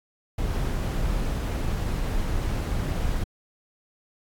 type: noise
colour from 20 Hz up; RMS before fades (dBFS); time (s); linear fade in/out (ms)
brown; -26; 0.38-3.24; 5
effects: AAC 64 kbps